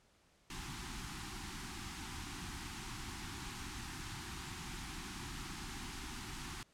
pink band-stop noise, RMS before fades -45 dBFS, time 0.5-6.63 s, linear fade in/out 2 ms, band 380 to 760 Hz, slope 96 dB/octave, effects pink hiss -70 dBFS RMS until 6.73 s + low-pass 9000 Hz 12 dB/octave

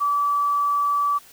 sine tone with quantisation, 1153 Hz, D6, 32 cents flat, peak -18 dBFS, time 0-1.19 s, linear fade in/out 20 ms, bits 8, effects white hiss -49 dBFS RMS until 1.32 s

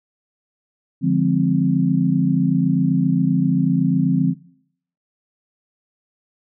sine chord, D half-diminished seventh, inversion none, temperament equal, 146.83 / 174.61 / 207.7 / 261.6 Hz, D3 / F3 / Ab3 / C4, 0 / 0 / 0 / 0 cents, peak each -21 / -18 / -24 / -19 dBFS, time 1.01-4.35 s, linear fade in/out 50 ms, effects noise-tail reverb RT60 0.7 s tail -22 dB re dry

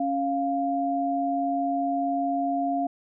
sine tone pair together, 276.8 / 698.5 Hz, C#4 / F5, -2 / 0 cents, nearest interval octave + major third, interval 1602 cents, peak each -27 / -25 dBFS, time 0-2.87 s, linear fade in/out 5 ms, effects none

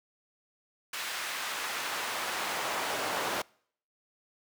brown noise with high-pass filter sweep, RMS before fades -34 dBFS, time 0.93-3.42 s, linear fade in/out 5 ms, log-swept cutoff 1800 to 640 Hz, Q 0.8, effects noise-tail reverb RT60 0.6 s tail -26 dB re dry

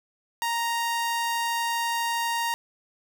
sawtooth tone, 932.3 Hz, A#5, in tune, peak -21 dBFS, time 0.42-2.54 s, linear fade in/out 0 ms, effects none

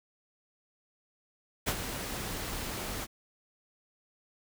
pink noise with ADSR envelope, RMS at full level -28 dBFS, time 1.66-3.07 s, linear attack 24 ms, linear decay 53 ms, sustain -9 dB, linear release 35 ms, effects none

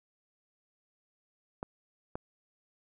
clicks, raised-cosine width 1 ms, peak -22 dBFS, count 2, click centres 1.629 / 2.155 s, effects none

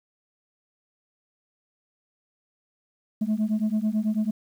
sine beating tone pair, 210.6 / 219.7 Hz, G#3 / A3, +24 / -2 cents, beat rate 9.1 Hz, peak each -23 dBFS, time 3.21-4.31 s, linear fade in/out 10 ms, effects tanh soft clip ceiling -19 dBFS + 9-bit

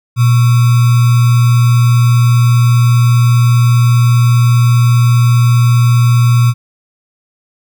sine tone with sample-and-hold, 120 Hz, B2, 49 cents flat, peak -5 dBFS, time 0.16-6.54 s, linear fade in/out 50 ms, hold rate 1225 Hz, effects none

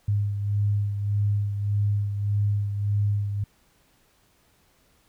sine beating tone pair, 102.2 / 103.9 Hz, G#2 / G#2, -27 / +1 cents, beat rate 1.7 Hz, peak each -22 / -31 dBFS, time 0.08-3.44 s, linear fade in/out 5 ms, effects pink hiss -63 dBFS RMS until 5.08 s

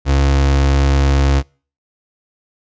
35% pulse tone, 69.1 Hz, C#2, 5 cents flat, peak -9 dBFS, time 0.05-1.43 s, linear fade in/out 50 ms, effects noise-tail reverb RT60 0.4 s tail -26 dB re dry + resampled to 16000 Hz

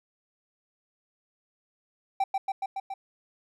triangle tone with echo, 778 Hz, G5, 13 cents flat, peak -20 dBFS, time 2.2-2.24 s, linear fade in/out 5 ms, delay 140 ms, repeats 5, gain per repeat -2 dB, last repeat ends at 2.94 s, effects none

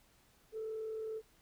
sine tone with frequency modulation, 440 Hz, A4, in tune, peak -37 dBFS, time 0.52-1.22 s, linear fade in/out 50 ms, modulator 41.7 Hz, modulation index 0.24, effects tanh soft clip ceiling -34 dBFS + pink hiss -68 dBFS RMS until 1.41 s

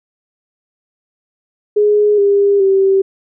sine tone with pitch steps, 417.1 / 402 / 387.4 Hz, G#4 / G4 / G4, +7 / +44 / -20 cents, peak -8 dBFS, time 1.76-3.02 s, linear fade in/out 10 ms, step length 420 ms, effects none

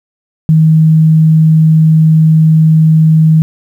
sine tone, 158.4 Hz, D#3, 31 cents sharp, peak -3 dBFS, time 0.49-3.42 s, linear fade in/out 0 ms, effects 7-bit

